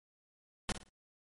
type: noise with echo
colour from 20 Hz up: pink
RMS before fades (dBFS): -33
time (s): 0.69-0.72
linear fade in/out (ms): 0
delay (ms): 56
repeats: 3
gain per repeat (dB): -11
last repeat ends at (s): 0.888
effects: MP3 48 kbps